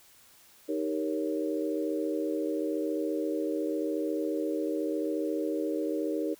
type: chord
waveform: sine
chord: Eb dominant seventh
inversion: none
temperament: equal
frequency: 311.1 / 392 / 466.2 / 554.4 Hz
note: Eb4 / G4 / Bb4 / Db5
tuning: 0 / 0 / 0 / 0 cents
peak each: -31 / -35 / -34 / -36 dBFS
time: 0.68-6.35 s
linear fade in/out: 20 ms
effects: white hiss -58 dBFS RMS until 6.39 s